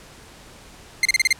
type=tone bursts; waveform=sawtooth; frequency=2093 Hz; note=C7; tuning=in tune; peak=-10 dBFS; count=6; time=1.03-1.328 s; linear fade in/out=2 ms; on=23 ms; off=32 ms; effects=pink hiss -45 dBFS RMS until 1.39 s + low-pass 10000 Hz 12 dB/octave